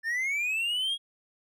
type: linear sweep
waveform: triangle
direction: up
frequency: 1760 to 3317 Hz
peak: -25 dBFS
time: 0.03-0.98 s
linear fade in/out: 50 ms
effects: none